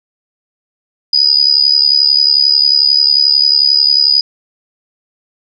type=tone with amplitude modulation; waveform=sine; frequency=4948 Hz; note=D#8; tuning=10 cents flat; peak=-3 dBFS; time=1.13-4.21 s; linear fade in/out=5 ms; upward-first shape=sine; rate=71.2 Hz; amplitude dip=85%; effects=none